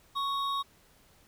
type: tone pair together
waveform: triangle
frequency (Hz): 1108.7 / 3753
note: C#6 / A#7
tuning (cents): 0 / +11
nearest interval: octave + major sixth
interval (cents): 2111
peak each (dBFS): -28 / -34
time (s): 0.15-0.63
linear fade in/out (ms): 20
effects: pink hiss -62 dBFS RMS until 1.27 s